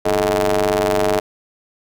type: ring-modulated tone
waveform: sawtooth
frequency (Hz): 98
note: G2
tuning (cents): 0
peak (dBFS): -8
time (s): 0.05-1.2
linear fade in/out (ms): 10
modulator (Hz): 528
effects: none